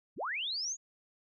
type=linear sweep; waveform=sine; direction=up; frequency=74.5 to 6850 Hz; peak=-33 dBFS; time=0.16-0.77 s; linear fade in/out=50 ms; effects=none